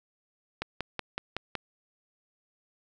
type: click train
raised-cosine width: 0.3 ms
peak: -15 dBFS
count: 6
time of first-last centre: 0.62-1.553 s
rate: 5.36 Hz
effects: none